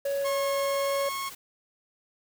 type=tone; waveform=triangle; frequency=558 Hz; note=C#5; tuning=11 cents sharp; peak=-24 dBFS; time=0.05-1.09 s; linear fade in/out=5 ms
type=noise with tremolo; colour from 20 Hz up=white; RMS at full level=-43 dBFS; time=0.05-1.35 s; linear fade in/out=5 ms; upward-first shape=sine; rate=19 Hz; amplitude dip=25%
type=tone with pitch glide; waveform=sawtooth; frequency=1084 to 1091.5 Hz; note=C#6 to C#6; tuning=-39 to -27 cents; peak=-27 dBFS; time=0.24-1.3 s; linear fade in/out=20 ms; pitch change=+12 cents; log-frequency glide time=0.71-1.11 s
effects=none